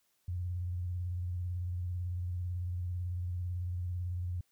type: tone with vibrato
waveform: sine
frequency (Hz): 89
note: F2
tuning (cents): +33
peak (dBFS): -33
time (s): 0.28-4.41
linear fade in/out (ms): 5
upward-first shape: square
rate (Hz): 18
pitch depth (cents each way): 40
effects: white hiss -75 dBFS RMS until 4.51 s